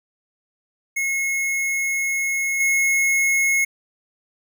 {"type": "tone with level steps", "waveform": "square", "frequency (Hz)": 2172, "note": "C#7", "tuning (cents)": -36, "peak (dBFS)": [-21, -17], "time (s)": [0.96, 3.65], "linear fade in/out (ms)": 10, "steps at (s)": 2.6, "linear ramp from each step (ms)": 5, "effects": []}